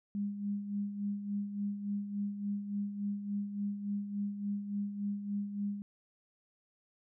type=tone with tremolo; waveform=sine; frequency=203 Hz; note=G#3; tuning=39 cents flat; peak=-31 dBFS; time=0.15-5.82 s; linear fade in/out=0 ms; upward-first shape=sine; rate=3.5 Hz; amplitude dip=60%; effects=none